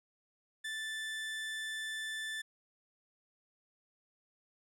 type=tone; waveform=30% pulse; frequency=1760 Hz; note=A6; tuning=in tune; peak=-35 dBFS; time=0.64-2.42 s; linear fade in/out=10 ms; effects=low-pass 11000 Hz 12 dB/octave